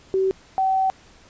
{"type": "tone pair in turn", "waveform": "sine", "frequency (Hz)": [381.8, 763.6], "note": ["G4", "G5"], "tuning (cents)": [-46, -46], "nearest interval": "octave", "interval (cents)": 1200, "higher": "second", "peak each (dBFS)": -17, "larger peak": "neither", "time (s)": [[0.14, 0.31], [0.58, 0.9]], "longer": "second", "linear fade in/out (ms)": 0, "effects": ["pink hiss -51 dBFS RMS until 1.29 s", "resampled to 16000 Hz"]}